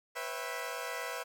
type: chord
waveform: 15% pulse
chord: C# half-diminished seventh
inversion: third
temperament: equal with one note detuned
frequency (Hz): 493.9 / 542.3 / 659.3 / 784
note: B4 / C#5 / E5 / G5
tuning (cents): 0 / -38 / 0 / 0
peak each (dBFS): -34 / -37 / -35 / -40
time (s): 0.15-1.24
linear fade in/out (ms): 20
effects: none